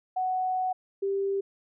sine tone pair in turn, 743 / 393.6 Hz, F#5 / G4, +7 / +7 cents, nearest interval major seventh, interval 1100 cents, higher first, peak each -25 dBFS, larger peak neither, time 0.16-0.73 / 1.02-1.41 s, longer first, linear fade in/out 10 ms, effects none

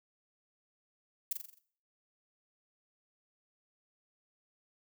violet noise with echo, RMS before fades -32 dBFS, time 1.31-1.33 s, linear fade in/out 5 ms, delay 43 ms, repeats 6, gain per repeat -5 dB, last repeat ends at 1.588 s, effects noise-tail reverb RT60 0.5 s tail -17 dB re dry

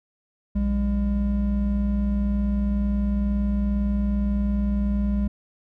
triangle tone pair together, 60.2 / 202.5 Hz, B1 / G#3, -44 / -43 cents, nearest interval octave + major sixth, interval 2101 cents, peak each -21 dBFS, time 0.55-5.28 s, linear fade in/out 10 ms, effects none

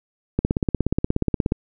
click train, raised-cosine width 3 ms, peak -6 dBFS, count 20, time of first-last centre 0.39-1.521 s, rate 16.8 Hz, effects none

